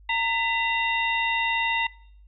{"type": "harmonic tone with a mistuned harmonic", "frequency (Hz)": 921, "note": "A#5", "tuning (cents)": -21, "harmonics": [1, 2, 3, 4], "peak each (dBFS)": [-27, -26, -28, -33], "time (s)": [0.09, 1.87], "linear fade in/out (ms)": 5, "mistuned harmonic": 2, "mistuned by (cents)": 140, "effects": ["noise-tail reverb RT60 0.6 s tail -22 dB re dry", "added 50 Hz sine -48 dBFS peak until 2.27 s"]}